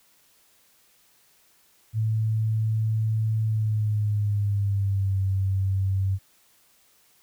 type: tone with pitch glide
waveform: sine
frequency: 110 to 96.32 Hz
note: A2 to G2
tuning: 0 to -30 cents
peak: -21 dBFS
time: 1.93-6.19 s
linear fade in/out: 50 ms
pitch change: -230 cents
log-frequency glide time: 3.44-5.2 s
effects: white hiss -61 dBFS RMS until 7.22 s